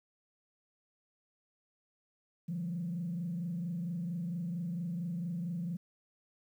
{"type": "tone with frequency modulation", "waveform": "sine", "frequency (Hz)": 172.4, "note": "F3", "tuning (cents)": -22, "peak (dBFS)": -33, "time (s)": [2.48, 5.77], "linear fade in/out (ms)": 10, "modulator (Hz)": 24.4, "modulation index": 0.63, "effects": ["tanh soft clip ceiling -29 dBFS", "11-bit"]}